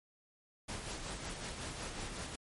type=noise with tremolo; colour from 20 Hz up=pink; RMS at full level=-41 dBFS; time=0.68-2.36 s; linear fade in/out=10 ms; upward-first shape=sine; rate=5.4 Hz; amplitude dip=40%; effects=MP3 48 kbps